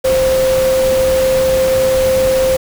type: tone in noise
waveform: sine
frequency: 523.3 Hz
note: C5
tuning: in tune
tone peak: -10 dBFS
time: 0.04-2.57 s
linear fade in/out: 10 ms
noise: pink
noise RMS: -22 dBFS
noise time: 0.04-2.57 s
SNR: +9 dB
effects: none